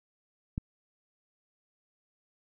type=click; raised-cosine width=5 ms; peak=-19 dBFS; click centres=0.579 s; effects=none